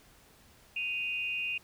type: tone pair together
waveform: sine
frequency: 2497 / 2780 Hz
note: D#7 / F7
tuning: +6 / -9 cents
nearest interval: major second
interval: 185 cents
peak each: -33 / -35 dBFS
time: 0.76-1.58 s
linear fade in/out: 5 ms
effects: pink hiss -60 dBFS RMS until 1.63 s